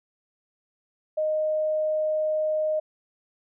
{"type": "tone", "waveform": "sine", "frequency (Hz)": 619, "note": "D#5", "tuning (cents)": -9, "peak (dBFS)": -22, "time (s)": [1.17, 2.8], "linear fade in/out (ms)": 10, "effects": []}